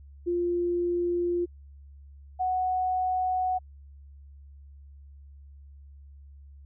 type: tone pair in turn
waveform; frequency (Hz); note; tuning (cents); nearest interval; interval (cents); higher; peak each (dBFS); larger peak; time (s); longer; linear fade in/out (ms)
sine; 349.2 / 739.9; F4 / F#5; 0 / 0; octave + minor second; 1300; second; -24; neither; 0.26-1.46 / 2.39-3.59; neither; 20
effects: added 70 Hz sine -46 dBFS peak until 6.65 s